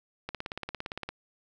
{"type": "click train", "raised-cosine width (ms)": 0.3, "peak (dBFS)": -19, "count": 15, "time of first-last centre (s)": [0.29, 1.09], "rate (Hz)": 17.5, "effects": []}